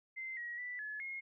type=tone with pitch steps; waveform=sine; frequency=2076 / 1905 / 1974 / 1710 / 2152 Hz; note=C7 / A#6 / B6 / A6 / C7; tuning=-14 / +37 / -1 / -50 / +48 cents; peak=-40 dBFS; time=0.16-1.21 s; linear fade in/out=20 ms; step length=210 ms; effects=none